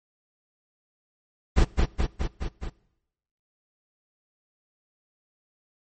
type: noise with echo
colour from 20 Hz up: brown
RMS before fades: -17 dBFS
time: 1.56-1.65 s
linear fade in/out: 20 ms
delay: 210 ms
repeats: 5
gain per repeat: -3 dB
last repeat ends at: 2.7 s
effects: noise-tail reverb RT60 0.9 s tail -23 dB re dry + MP3 32 kbps